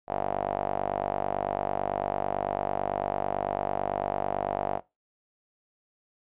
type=tone with band-pass filter; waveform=sawtooth; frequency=49 Hz; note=G1; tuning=in tune; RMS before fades=-30 dBFS; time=0.07-4.81 s; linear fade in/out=50 ms; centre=710 Hz; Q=4.6; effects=noise-tail reverb RT60 0.2 s tail -17 dB re dry + resampled to 8000 Hz